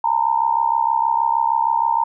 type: tone with amplitude modulation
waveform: sine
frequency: 917 Hz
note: A#5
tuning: 29 cents flat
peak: -11 dBFS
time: 0.04-2.04 s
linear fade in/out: 5 ms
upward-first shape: sine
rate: 66.4 Hz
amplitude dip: 90%
effects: none